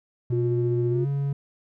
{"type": "tone with pitch glide", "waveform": "triangle", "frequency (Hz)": [123.47, 140.2], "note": ["B2", "C#3"], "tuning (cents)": [0, 20], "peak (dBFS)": -21, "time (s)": [0.3, 1.33], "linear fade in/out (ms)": 5, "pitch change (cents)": 220, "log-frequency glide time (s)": [0.9, 1.07]}
{"type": "tone", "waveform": "sine", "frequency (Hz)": 355.5, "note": "F4", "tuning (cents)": 31, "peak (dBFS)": -24, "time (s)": [0.32, 1.05], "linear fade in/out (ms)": 10}
{"effects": []}